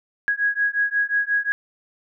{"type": "beating tone pair", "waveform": "sine", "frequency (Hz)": [1653, 1658.6], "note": ["G#6", "G#6"], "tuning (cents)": [-9, -3], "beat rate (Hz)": 5.6, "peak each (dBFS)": [-22, -22], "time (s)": [0.28, 1.52], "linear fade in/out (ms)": 0, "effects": []}